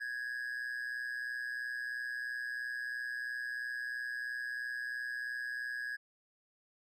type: tone with amplitude modulation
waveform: triangle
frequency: 1661.2 Hz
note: G#6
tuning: in tune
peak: -32 dBFS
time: 0-5.97 s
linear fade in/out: 20 ms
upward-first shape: sine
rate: 123 Hz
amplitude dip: 65%
effects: none